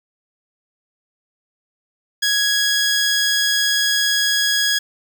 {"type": "tone", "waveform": "15% pulse", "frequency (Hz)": 1663, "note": "G#6", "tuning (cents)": 2, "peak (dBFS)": -9, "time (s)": [2.22, 4.79], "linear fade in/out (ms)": 10, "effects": []}